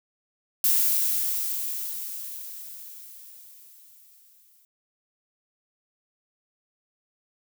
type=noise with exponential decay; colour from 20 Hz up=violet; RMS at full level=-20 dBFS; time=0.64-4.65 s; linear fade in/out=1 ms; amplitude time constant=870 ms; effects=none